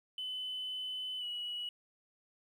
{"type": "tone with pitch glide", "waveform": "triangle", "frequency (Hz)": [3021, 2927], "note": ["F#7", "F#7"], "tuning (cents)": [35, -19], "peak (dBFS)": -34, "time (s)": [0.18, 1.69], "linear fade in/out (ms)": 2, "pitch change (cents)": -54, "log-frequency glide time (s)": [1.19, 1.24], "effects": ["tanh soft clip ceiling -34 dBFS", "12-bit"]}